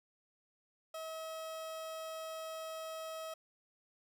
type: tone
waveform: 30% pulse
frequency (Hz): 641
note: E5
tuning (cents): -49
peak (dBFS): -39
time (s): 0.94-3.34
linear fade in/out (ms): 5
effects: none